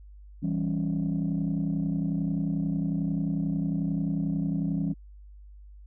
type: chord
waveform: sine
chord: C# diminished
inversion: first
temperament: equal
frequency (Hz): 164.81 / 196 / 277.2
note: E3 / G3 / C#4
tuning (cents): 0 / 0 / 0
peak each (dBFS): -27 / -29 / -30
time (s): 0.42-4.94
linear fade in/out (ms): 20
effects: tanh soft clip ceiling -20 dBFS + added 50 Hz sine -45 dBFS peak until 5.86 s